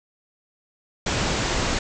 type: low-pass noise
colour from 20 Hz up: pink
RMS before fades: -24 dBFS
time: 1.06-1.79 s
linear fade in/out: 5 ms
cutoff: 7700 Hz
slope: 96 dB/octave
effects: none